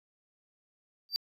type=tone with exponential growth; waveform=triangle; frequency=4674 Hz; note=D8; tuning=9 cents flat; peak=-21 dBFS; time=1.09-1.16 s; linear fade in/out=0 ms; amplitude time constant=15 ms; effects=tanh soft clip ceiling -18 dBFS